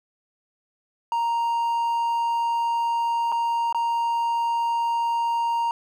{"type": "tone with dropouts", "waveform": "triangle", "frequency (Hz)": 932.3, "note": "A#5", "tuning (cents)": 0, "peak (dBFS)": -19, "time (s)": [1.12, 5.71], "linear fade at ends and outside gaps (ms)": 1, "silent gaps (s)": [[3.319, 3.323], [3.726, 3.746]], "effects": []}